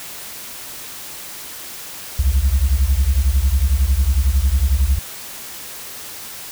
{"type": "beating tone pair", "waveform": "sine", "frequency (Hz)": [61.74, 72.74], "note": ["B1", "D2"], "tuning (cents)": [0, -16], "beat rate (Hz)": 11, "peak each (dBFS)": -14, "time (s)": [2.19, 4.99], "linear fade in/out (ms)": 5, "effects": ["tanh soft clip ceiling -9 dBFS", "white hiss -33 dBFS RMS until 6.51 s"]}